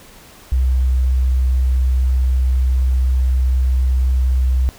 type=tone; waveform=sine; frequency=64 Hz; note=C2; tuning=38 cents flat; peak=-12 dBFS; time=0.52-4.69 s; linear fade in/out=0 ms; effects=pink hiss -43 dBFS RMS until 4.78 s